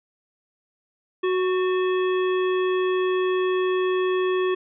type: harmonic tone with a mistuned harmonic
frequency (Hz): 370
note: F#4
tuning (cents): 0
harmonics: 1 / 3 / 5 / 7 / 9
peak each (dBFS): -20 / -30 / -34 / -37 / -39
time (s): 1.23-4.55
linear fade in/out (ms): 10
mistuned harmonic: 5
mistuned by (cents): -44
effects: none